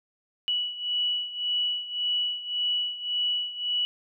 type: beating tone pair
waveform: sine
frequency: 2943 / 2944.8 Hz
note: F#7 / F#7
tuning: -10 / -9 cents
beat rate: 1.8 Hz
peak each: -27 / -31 dBFS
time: 0.48-3.85 s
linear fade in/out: 0 ms
effects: none